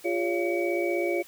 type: tone cluster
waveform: sine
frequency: 348.4 / 404.4 / 565 / 684 / 2270 Hz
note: F4 / G#4 / C#5 / F5 / C#7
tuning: -4 / -46 / +33 / -36 / +41 cents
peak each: -27 / -33 / -30 / -35 / -33 dBFS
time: 0.04-1.23 s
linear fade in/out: 20 ms
effects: white hiss -51 dBFS RMS until 1.27 s